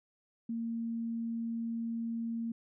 sine tone, 230 Hz, A#3, 23 cents flat, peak -33 dBFS, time 0.49-2.52 s, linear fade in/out 5 ms, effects none

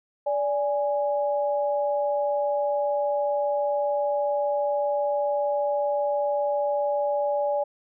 sine tone pair together, 581 / 828.1 Hz, D5 / G#5, -19 / -5 cents, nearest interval tritone, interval 614 cents, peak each -23 / -28 dBFS, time 0.26-7.64 s, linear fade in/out 10 ms, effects none

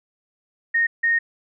sine tone bursts at uneven times, 1852 Hz, A#6, 12 cents flat, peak -16 dBFS, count 2, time 0.74-0.87 / 1.03-1.19 s, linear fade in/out 10 ms, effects none

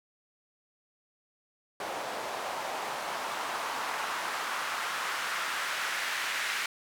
white noise with band-pass filter sweep, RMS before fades -34 dBFS, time 1.8-6.66 s, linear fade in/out 2 ms, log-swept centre 680 to 1800 Hz, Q 1.5, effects none

